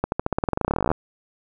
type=accelerating click train; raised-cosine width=1 ms; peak=-7 dBFS; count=25; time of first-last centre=0.04-0.916 s; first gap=81 ms; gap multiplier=0.92; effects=none